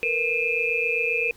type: tone cluster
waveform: sine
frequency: 457.8 / 485.4 / 2423 / 2589 Hz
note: A#4 / B4 / D#7 / E7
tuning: -31 / -30 / -47 / -32 cents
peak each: -30 / -31 / -25 / -25 dBFS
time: 0.03-1.31 s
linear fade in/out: 0 ms
effects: pink hiss -53 dBFS RMS until 1.36 s